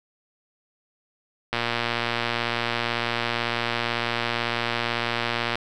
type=click train; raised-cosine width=0.3 ms; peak=-8 dBFS; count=476; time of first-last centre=1.53-5.555 s; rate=118 Hz; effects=none